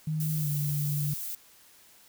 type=tone with pitch glide; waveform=sine; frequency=155.4 to 146.68 Hz; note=D#3 to D3; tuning=-2 to -2 cents; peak=-27 dBFS; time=0.07-1.14 s; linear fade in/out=5 ms; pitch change=-100 cents; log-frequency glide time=0.4-0.49 s
type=noise; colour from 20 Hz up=violet; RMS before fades=-36 dBFS; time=0.2-1.35 s; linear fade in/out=2 ms
effects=white hiss -57 dBFS RMS until 2.08 s